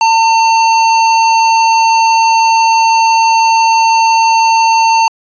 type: tone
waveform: square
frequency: 903 Hz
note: A5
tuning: 45 cents sharp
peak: -7 dBFS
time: 0.01-5.08 s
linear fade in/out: 2 ms
effects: resampled to 16000 Hz